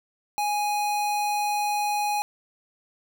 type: tone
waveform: square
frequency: 830 Hz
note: G#5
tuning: 1 cent flat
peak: -24 dBFS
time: 0.38-2.22 s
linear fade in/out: 0 ms
effects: none